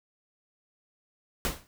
pink noise with exponential decay, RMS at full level -25 dBFS, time 1.45-1.67 s, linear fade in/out 0 ms, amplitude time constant 47 ms, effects none

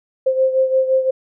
sine beating tone pair, 523.3 / 529.1 Hz, C5 / C5, 0 / +19 cents, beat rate 5.8 Hz, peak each -14 / -20 dBFS, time 0.26-1.11 s, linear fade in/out 10 ms, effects none

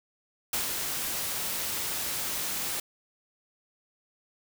white noise with ADSR envelope, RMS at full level -28 dBFS, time 0.53-2.8 s, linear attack 5 ms, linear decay 120 ms, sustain -4 dB, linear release 4 ms, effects none

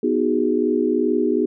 sine chord, G# minor seventh, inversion first, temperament equal with one note detuned, 246.9 / 311.1 / 370 / 412.4 Hz, B3 / D#4 / F#4 / G#4, 0 / 0 / 0 / -12 cents, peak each -22 dBFS, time 0.03-1.46 s, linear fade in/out 5 ms, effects none

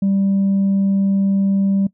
sine tone with tanh clipping, 196 Hz, G3, in tune, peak -14 dBFS, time 0.02-1.87 s, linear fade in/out 5 ms, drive 1 dB, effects noise-tail reverb RT60 0.1 s tail -20 dB re dry

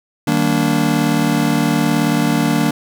square chord, Eb major seventh, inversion none, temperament just, 155.56 / 194.45 / 233.3 / 291.7 Hz, Eb3 / G3 / Bb3 / D4, 0 / -14 / +2 / -12 cents, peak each -20 / -22 / -19 / -19 dBFS, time 0.27-2.71 s, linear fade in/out 5 ms, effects none

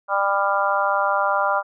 harmonic tone, 198.6 Hz, G3, 23 cents sharp, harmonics 3 / 4 / 5 / 6 / 7, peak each -24 / -24 / -24 / -24 / -24 dBFS, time 0.08-1.63 s, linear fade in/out 50 ms, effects none

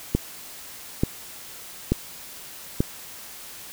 click train, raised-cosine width 3 ms, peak -6 dBFS, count 4, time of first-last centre 0.15-2.805 s, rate 1.13 Hz, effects white hiss -41 dBFS RMS until 3.72 s

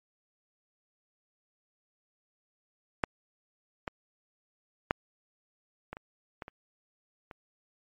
clicks, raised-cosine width 0.5 ms, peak -10 / -18 / -9 / -23 / -27 / -24 / -28 / -29 dBFS, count 8, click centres 3.038 / 3.878 / 4.909 / 5.93 / 5.969 / 6.422 / 6.481 / 7.312 s, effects MP3 64 kbps

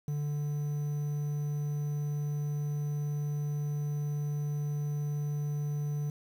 triangle tone with quantisation, 146.83 Hz, D3, in tune, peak -28 dBFS, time 0.08-6.1 s, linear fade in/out 2 ms, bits 9, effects none

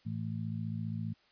harmonic tone, 55 Hz, A1, in tune, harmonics 2 / 3 / 4, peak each -37 / -39 / -40 dBFS, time 0.05-1.14 s, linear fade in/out 20 ms, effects white hiss -67 dBFS RMS until 1.31 s + resampled to 11025 Hz

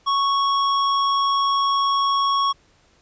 square tone, 1108.7 Hz, C#6, in tune, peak -18 dBFS, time 0.06-2.53 s, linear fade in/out 20 ms, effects pink hiss -58 dBFS RMS until 3.01 s + resampled to 16000 Hz

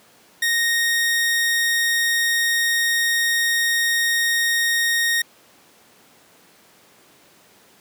sawtooth tone, 1860 Hz, A#6, 4 cents flat, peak -14 dBFS, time 0.42-5.22 s, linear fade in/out 5 ms, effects pink hiss -52 dBFS RMS until 7.8 s + high-pass 200 Hz 12 dB/octave

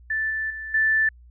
sine tone with level steps, 1760 Hz, A6, in tune, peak -22 / -24 / -31 / -17 dBFS, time 0.1-1.09 s, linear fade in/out 5 ms, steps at 0.3 / 0.5 / 0.74 s, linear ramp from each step 5 ms, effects added 60 Hz sine -46 dBFS peak until 1.3 s

